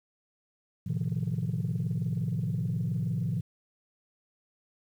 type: chord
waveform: sine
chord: F dominant seventh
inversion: first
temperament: equal with one note detuned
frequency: 110 / 128.86 / 155.56 / 174.61 Hz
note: A2 / C3 / Eb3 / F3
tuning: 0 / -26 / 0 / 0 cents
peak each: -32 dBFS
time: 0.86-3.41 s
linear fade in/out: 10 ms
effects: tanh soft clip ceiling -22 dBFS + 10-bit